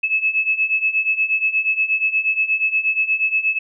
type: beating tone pair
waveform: sine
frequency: 2592 / 2600.4 Hz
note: E7 / E7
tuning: -30 / -24 cents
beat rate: 8.4 Hz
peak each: -21 / -18 dBFS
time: 0.03-3.59 s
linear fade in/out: 10 ms
effects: none